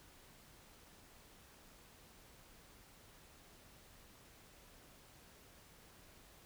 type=silence; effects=pink hiss -62 dBFS RMS until 6.45 s